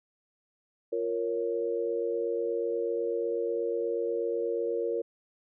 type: chord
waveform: sine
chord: Bb minor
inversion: second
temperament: equal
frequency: 349.2 / 466.2 / 554.4 Hz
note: F4 / Bb4 / Db5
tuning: 0 / 0 / 0 cents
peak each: -34 / -29 / -35 dBFS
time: 0.92-5.02 s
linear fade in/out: 10 ms
effects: none